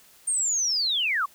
sine linear sweep, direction down, 8820 to 1046.5 Hz, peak -22 dBFS, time 0.27-1.26 s, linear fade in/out 10 ms, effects white hiss -55 dBFS RMS until 1.34 s

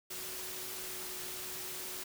sine tone in noise, 370 Hz, F#4, in tune, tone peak -52 dBFS, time 0.1-2.04 s, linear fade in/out 10 ms, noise white, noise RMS -42 dBFS, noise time 0.1-2.04 s, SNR -13 dB, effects none

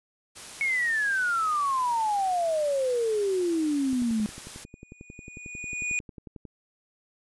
white noise, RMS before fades -42 dBFS, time 0.35-4.65 s, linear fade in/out 20 ms
sine exponential sweep, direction down, 2217 to 207.7 Hz, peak -23 dBFS, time 0.61-4.26 s, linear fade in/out 0 ms
click train, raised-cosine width 3 ms, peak -29 dBFS, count 29, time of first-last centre 3.93-6.453 s, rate 11.1 Hz
square tone with exponential growth, 2460 Hz, D#7, 20 cents flat, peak -25 dBFS, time 4.61-5.99 s, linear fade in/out 0 ms, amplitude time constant 300 ms
effects resampled to 24000 Hz

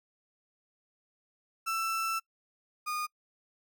35% pulse tone pair in turn, 1331 / 1224.6 Hz, E6 / D#6, +16 / -28 cents, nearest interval minor second, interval 144 cents, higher first, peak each -28 / -30 dBFS, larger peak first, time 1.66-2.2 / 2.86-3.07 s, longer first, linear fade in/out 20 ms, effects noise-tail reverb RT60 0.1 s tail -25 dB re dry

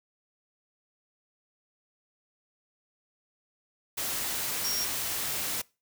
sine tone in noise, 5588 Hz, F8, in tune, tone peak -30 dBFS, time 4.64-4.85 s, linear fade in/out 10 ms, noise white, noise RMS -32 dBFS, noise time 3.97-5.62 s, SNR -1 dB, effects noise-tail reverb RT60 0.3 s tail -24 dB re dry

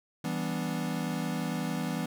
square chord, E minor seventh, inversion none, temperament equal, 164.81 / 196 / 246.9 / 293.7 Hz, E3 / G3 / B3 / D4, 0 / 0 / 0 / 0 cents, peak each -35 / -37 / -36 / -40 dBFS, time 0.24-2.06 s, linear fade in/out 5 ms, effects none

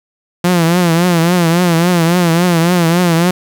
sawtooth tone with vibrato, 171.9 Hz, F3, 27 cents flat, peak -5 dBFS, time 0.44-3.31 s, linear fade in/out 5 ms, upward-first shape triangle, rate 3.6 Hz, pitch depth 110 cents each way, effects 7-bit

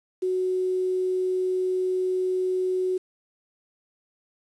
sine tone with quantisation, 370 Hz, F#4, in tune, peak -22 dBFS, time 0.22-2.98 s, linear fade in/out 10 ms, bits 8, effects resampled to 24000 Hz

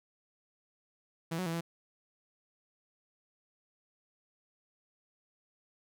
sawtooth tone with pitch steps, 164.7 / 184.4 / 165.1 / 167.9 Hz, E3 / F#3 / E3 / E3, -1 / -6 / +3 / +32 cents, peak -29 dBFS, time 1.31-1.61 s, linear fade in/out 10 ms, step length 75 ms, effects none

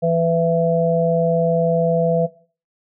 harmonic tone, 166.9 Hz, E3, 22 cents sharp, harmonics 1 / 3 / 4, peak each -20 / -18 / -19 dBFS, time 0.02-2.27 s, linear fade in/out 20 ms, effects noise-tail reverb RT60 0.4 s tail -18 dB re dry

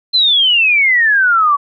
sine exponential sweep, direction down, 4156 to 1119 Hz, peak -8 dBFS, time 0.13-1.57 s, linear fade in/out 20 ms, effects none

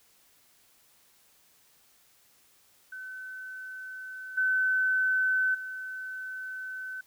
sine tone with level steps, 1520 Hz, F#6, 46 cents sharp, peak -38 / -23 / -35 dBFS, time 2.92-7.01 s, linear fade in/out 5 ms, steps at 4.37 / 5.54 s, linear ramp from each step 10 ms, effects white hiss -63 dBFS RMS until 7.06 s

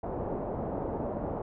white low-pass noise, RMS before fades -34 dBFS, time 0.03-1.42 s, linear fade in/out 5 ms, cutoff 730 Hz, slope 24 dB/octave, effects none

